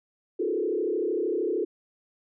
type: tone with frequency modulation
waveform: sine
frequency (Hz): 393.9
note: G4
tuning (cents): +8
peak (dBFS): -24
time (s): 0.39-1.65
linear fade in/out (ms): 10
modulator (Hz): 33.1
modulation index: 2
effects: none